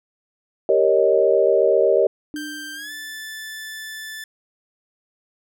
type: chord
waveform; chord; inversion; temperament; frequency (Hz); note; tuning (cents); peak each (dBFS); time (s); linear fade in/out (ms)
sine; Eb dominant seventh; first; equal; 392 / 466.2 / 554.4 / 622.3; G4 / Bb4 / Db5 / Eb5; 0 / 0 / 0 / 0; -19; 0.69-2.07; 2
type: tone with exponential decay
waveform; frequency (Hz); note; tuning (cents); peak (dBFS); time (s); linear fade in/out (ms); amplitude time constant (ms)
sine; 298.7; D4; +29; -26; 2.34-3.26; 0; 200
type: tone with pitch glide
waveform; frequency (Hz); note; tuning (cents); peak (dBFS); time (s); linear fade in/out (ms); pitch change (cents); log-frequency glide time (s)
sawtooth; 1571 to 1753.2; G6 to A6; +3 to -7; -28; 2.36-4.24; 2; +190; 2.74-2.92
effects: none